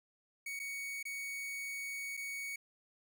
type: tone with dropouts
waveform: 45% pulse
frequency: 2234 Hz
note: C#7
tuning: 13 cents sharp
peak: -39 dBFS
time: 0.46-2.56 s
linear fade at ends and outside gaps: 5 ms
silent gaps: 0.593-0.598 / 1.029-1.052 / 2.169-2.173 s
effects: none